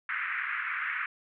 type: band-pass noise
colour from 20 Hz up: pink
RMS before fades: -33 dBFS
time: 0.09-1.06 s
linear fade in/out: 2 ms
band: 1300 to 2300 Hz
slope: 48 dB/octave
effects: none